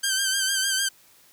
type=tone with vibrato; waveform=10% pulse; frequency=1568 Hz; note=G6; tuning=in tune; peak=-13 dBFS; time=0.03-0.89 s; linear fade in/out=10 ms; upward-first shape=sine; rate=6.6 Hz; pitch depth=46 cents each way; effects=white hiss -56 dBFS RMS until 1.32 s